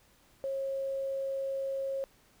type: tone with quantisation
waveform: sine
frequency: 542 Hz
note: C#5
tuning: 39 cents flat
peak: -31 dBFS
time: 0.44-2.04 s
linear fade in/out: 0 ms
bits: 10
effects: pink hiss -64 dBFS RMS until 2.4 s